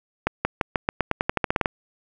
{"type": "accelerating click train", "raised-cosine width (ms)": 0.5, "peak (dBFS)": -5, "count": 15, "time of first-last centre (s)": [0.27, 1.658], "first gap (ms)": 180, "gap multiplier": 0.9, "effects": []}